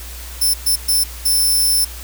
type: tone bursts at uneven times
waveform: 5% pulse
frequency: 5330 Hz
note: E8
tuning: 18 cents sharp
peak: -7 dBFS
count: 4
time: 0.41-0.54 / 0.66-0.76 / 0.88-1.04 / 1.25-1.85 s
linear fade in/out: 10 ms
effects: added 60 Hz sine -31 dBFS peak until 2.03 s + white hiss -35 dBFS RMS until 2.03 s